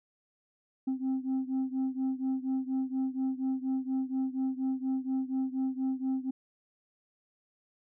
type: beating tone pair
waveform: sine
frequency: 261.6 / 265.8 Hz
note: C4 / C4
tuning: 0 / +27 cents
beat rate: 4.2 Hz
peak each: -29 / -31 dBFS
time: 0.87-6.31 s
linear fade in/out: 10 ms
effects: tanh soft clip ceiling -26 dBFS

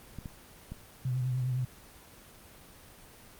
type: clicks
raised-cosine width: 5 ms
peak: -27 dBFS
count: 3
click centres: 0.187 / 0.258 / 0.72 s
type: tone with vibrato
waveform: sine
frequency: 127.2 Hz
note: C3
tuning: 48 cents flat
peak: -28 dBFS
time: 1.05-1.65 s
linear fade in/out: 5 ms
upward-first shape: triangle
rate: 9.8 Hz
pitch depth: 54 cents each way
effects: pink hiss -53 dBFS RMS until 3.39 s + Opus 24 kbps

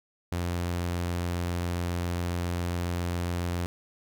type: tone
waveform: sawtooth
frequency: 87.31 Hz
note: F2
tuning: in tune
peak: -24 dBFS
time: 0.32-3.66 s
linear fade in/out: 0 ms
effects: none

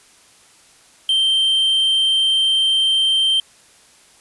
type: tone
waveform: triangle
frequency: 3136 Hz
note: G7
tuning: in tune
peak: -12 dBFS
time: 1.09-3.4 s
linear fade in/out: 2 ms
effects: white hiss -50 dBFS RMS until 4.2 s + resampled to 24000 Hz

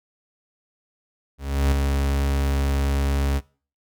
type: tone with ADSR envelope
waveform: 40% pulse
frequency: 69.3 Hz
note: C#2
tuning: in tune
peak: -15 dBFS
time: 1.38-3.41 s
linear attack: 340 ms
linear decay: 4 ms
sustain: -4 dB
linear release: 42 ms
effects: noise-tail reverb RT60 0.4 s tail -22 dB re dry

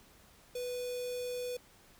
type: tone with notch filter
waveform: square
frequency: 493.9 Hz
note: B4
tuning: in tune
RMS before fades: -38 dBFS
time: 0.55-1.57 s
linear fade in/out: 5 ms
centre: 1400 Hz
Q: 0.82
effects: pink hiss -61 dBFS RMS until 1.99 s

